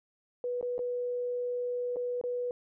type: tone with dropouts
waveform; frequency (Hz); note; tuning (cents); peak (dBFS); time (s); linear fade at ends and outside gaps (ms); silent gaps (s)
sine; 490.5; B4; -12; -30; 0.44-2.51; 1; 0.612-0.627 / 0.781-0.791 / 1.96-1.967 / 2.213-2.238
effects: none